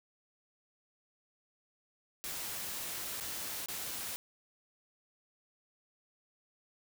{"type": "noise with dropouts", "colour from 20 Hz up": "white", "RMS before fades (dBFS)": -40, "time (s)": [2.24, 4.16], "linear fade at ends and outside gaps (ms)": 0, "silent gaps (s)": [[3.201, 3.208], [3.659, 3.685]], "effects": []}